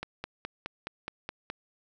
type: click train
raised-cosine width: 0.3 ms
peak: -19 dBFS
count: 8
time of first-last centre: 0.03-1.501 s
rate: 4.76 Hz
effects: none